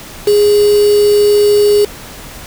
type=tone with quantisation; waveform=sine; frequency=413.1 Hz; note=G#4; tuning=9 cents flat; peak=-6 dBFS; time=0.27-1.85 s; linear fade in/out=5 ms; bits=3; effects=pink hiss -31 dBFS RMS until 2.46 s